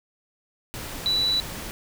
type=tone in noise; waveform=sine; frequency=3951 Hz; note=B7; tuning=in tune; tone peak=-20 dBFS; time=1.06-1.4 s; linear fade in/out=0 ms; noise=pink; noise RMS=-35 dBFS; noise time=0.74-1.71 s; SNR=+12 dB; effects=none